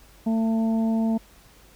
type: harmonic tone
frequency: 224.1 Hz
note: A3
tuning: 32 cents sharp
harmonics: 1 / 2 / 3 / 4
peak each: -20 / -37 / -33 / -39 dBFS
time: 0.26-1.18 s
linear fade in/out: 10 ms
effects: added 50 Hz sine -54 dBFS peak until 1.75 s + pink hiss -54 dBFS RMS until 1.75 s